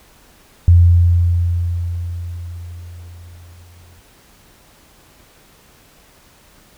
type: tone with exponential decay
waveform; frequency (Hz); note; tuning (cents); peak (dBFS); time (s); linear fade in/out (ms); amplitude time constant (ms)
sine; 86.6; F2; -14; -4; 0.68-4; 0; 720
effects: pink hiss -49 dBFS RMS until 6.77 s